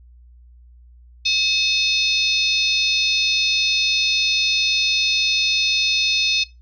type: harmonic tone with a mistuned harmonic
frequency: 857 Hz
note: A5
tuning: 46 cents flat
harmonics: 3 / 4 / 5 / 6 / 7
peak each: -22 / -20 / -23 / -25 / -29 dBFS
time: 1.25-6.44 s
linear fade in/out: 10 ms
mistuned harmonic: 4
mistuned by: +100 cents
effects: noise-tail reverb RT60 0.2 s tail -17 dB re dry + added 60 Hz sine -44 dBFS peak until 6.61 s